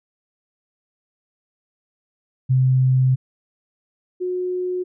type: tone pair in turn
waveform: sine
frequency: 129.7 / 363.5 Hz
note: C3 / F#4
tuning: -15 / -31 cents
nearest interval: octave + tritone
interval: 1784 cents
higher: second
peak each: -13 / -21 dBFS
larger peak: first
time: 2.49-3.16 / 4.2-4.84 s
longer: first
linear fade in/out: 20 ms
effects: none